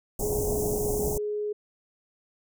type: band-stop noise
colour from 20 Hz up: pink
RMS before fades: -30 dBFS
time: 0.19-1.18 s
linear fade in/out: 5 ms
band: 830 to 6200 Hz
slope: 48 dB/octave
type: tone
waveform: sine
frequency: 418.6 Hz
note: G#4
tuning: 14 cents sharp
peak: -27 dBFS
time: 0.22-1.53 s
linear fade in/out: 10 ms
effects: none